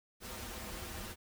pink noise with comb filter, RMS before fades -44 dBFS, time 0.2-1.16 s, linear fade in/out 50 ms, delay 7 ms, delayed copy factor -0.8, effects none

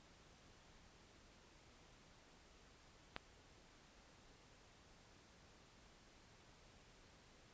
click, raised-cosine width 0.3 ms, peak -27 dBFS, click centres 3.164 s, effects pink hiss -66 dBFS RMS until 7.53 s + resampled to 16000 Hz

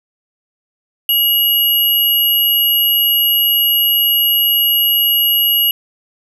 sine tone pair together, 2898 / 11502 Hz, F#7 / F9, -37 / +50 cents, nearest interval 2 octaves, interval 2387 cents, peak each -13 dBFS, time 1.09-5.71 s, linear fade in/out 2 ms, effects none

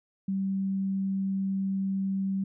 sine tone, 193.5 Hz, G3, 22 cents flat, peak -26 dBFS, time 0.28-2.44 s, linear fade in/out 5 ms, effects none

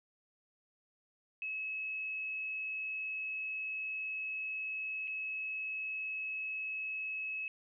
sine tone with dropouts, 2579 Hz, E7, 39 cents flat, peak -36 dBFS, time 1.42-7.48 s, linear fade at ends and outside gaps 1 ms, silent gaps 5.074-5.078 s, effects none

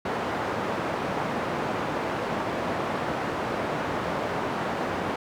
white band-pass noise, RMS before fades -29 dBFS, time 0.05-5.16 s, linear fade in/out 5 ms, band 110 to 1000 Hz, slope 12 dB/octave, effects none

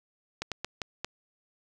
slowing click train, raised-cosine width 0.2 ms, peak -15 dBFS, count 5, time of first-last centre 0.42-1.046 s, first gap 97 ms, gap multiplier 1.33, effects none

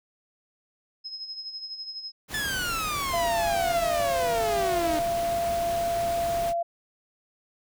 sine tone with tremolo, 5130 Hz, E8, 48 cents flat, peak -32 dBFS, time 1.04-2.12 s, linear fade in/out 20 ms, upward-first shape sine, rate 12 Hz, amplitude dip 60%
pink noise, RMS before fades -36 dBFS, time 2.28-6.54 s, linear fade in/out 50 ms
sawtooth exponential sweep, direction down, 1762 to 304.2 Hz, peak -24 dBFS, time 2.34-4.99 s, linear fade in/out 2 ms
sine tone, 683 Hz, F5, 39 cents flat, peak -24 dBFS, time 3.13-6.63 s, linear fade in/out 10 ms
effects none

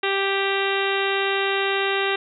harmonic tone with a mistuned harmonic, 392.6 Hz, G4, 3 cents sharp, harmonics 1 / 2 / 3 / 4 / 5 / 6 / 7 / 8 / 9 / 10, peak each -24 / -29 / -30 / -29 / -29 / -32 / -29 / -33 / -36 / -34 dBFS, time 0.03-2.16 s, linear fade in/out 5 ms, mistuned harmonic 10, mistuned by -61 cents, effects none

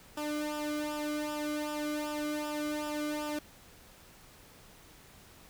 sawtooth tone with flanger, 299.2 Hz, D4, 32 cents sharp, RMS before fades -35 dBFS, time 0.17-3.39 s, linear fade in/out 5 ms, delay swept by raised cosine 0.47 to 1.16 ms, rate 2.6 Hz, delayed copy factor -0.75, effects pink hiss -56 dBFS RMS until 5.49 s

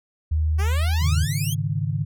sine tone with pitch glide, 77.78 to 79.78 Hz, D#2 to D#2, 0 to +44 cents, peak -18 dBFS, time 0.31-1.25 s, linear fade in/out 10 ms, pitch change +44 cents, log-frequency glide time 0.66-0.86 s
10% pulse exponential sweep, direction up, 370 to 3349 Hz, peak -21 dBFS, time 0.58-1.55 s, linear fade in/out 20 ms
sine chord, Ab suspended fourth, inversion none, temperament equal, 103.83 / 138.59 / 155.56 Hz, Ab2 / Db3 / Eb3, 0 / 0 / 0 cents, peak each -26 dBFS, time 1.01-2.05 s, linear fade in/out 10 ms
effects none

